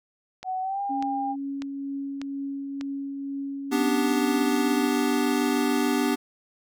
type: click train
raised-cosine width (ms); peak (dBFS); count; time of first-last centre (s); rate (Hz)
0.2; -20; 5; 0.43-2.811; 1.68
type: tone with pitch glide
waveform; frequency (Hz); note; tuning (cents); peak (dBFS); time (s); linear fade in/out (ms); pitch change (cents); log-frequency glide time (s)
sine; 748 to 801.7; F#5 to G5; +19 to +39; -26; 0.44-1.36; 50; +120; 0.61-0.81
type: tone with tremolo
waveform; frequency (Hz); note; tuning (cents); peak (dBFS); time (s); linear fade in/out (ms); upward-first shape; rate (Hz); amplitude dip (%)
sine; 277.2; C#4; 0; -28; 0.89-4.86; 20; triangle; 2.1; 30
type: chord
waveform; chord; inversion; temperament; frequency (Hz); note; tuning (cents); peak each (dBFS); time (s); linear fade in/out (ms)
square; G major; first; equal; 246.9 / 293.7 / 392; B3 / D4 / G4; 0 / 0 / 0; -26 / -26 / -29; 3.71-6.16; 20
effects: none